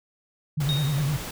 sine tone with vibrato, 144.2 Hz, D3, 31 cents flat, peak -22 dBFS, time 0.57-1.17 s, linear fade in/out 10 ms, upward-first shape sine, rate 9.8 Hz, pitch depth 120 cents each way
pink noise, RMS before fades -35 dBFS, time 0.6-1.31 s, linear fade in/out 5 ms
sine tone with exponential decay, 3729 Hz, A#7, in tune, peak -24 dBFS, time 0.69-1.25 s, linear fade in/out 0 ms, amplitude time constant 120 ms
effects none

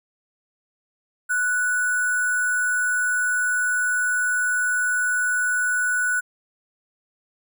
sine tone with sample-and-hold, 1480 Hz, F#6, in tune, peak -19 dBFS, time 1.29-6.21 s, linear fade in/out 20 ms, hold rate 8820 Hz, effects none

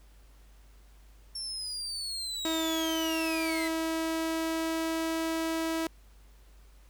35% pulse linear sweep, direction down, 5450 to 1990 Hz, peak -32 dBFS, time 1.35-3.68 s, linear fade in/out 5 ms
sawtooth tone with pitch glide, 322.7 to 325.1 Hz, E4 to E4, -37 to -24 cents, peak -25 dBFS, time 2.45-5.87 s, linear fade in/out 2 ms, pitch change +13 cents, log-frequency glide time 2.58-5.19 s
effects added 50 Hz sine -53 dBFS peak until 6.89 s + pink hiss -64 dBFS RMS until 6.89 s

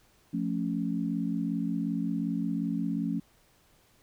sine chord, F augmented, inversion none, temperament equal, 174.61 / 220 / 277.2 Hz, F3 / A3 / C#4, 0 / 0 / 0 cents, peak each -32 dBFS, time 0.33-3.2 s, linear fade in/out 10 ms, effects pink hiss -64 dBFS RMS until 4.02 s

